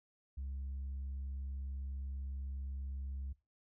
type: tone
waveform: sine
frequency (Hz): 67.7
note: C#2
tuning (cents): -40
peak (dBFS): -37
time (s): 0.37-3.33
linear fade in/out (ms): 10
effects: noise-tail reverb RT60 0.3 s tail -23 dB re dry + tanh soft clip ceiling -37 dBFS